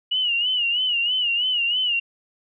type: tone with vibrato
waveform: sine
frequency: 2900 Hz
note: F#7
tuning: 35 cents flat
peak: -19 dBFS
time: 0.11-2 s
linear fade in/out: 10 ms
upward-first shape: sine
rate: 3.1 Hz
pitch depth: 91 cents each way
effects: none